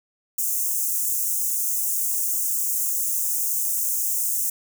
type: high-pass noise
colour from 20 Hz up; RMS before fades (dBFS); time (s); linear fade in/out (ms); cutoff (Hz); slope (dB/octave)
white; -24; 0.38-4.5; 5; 6300; 48
effects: none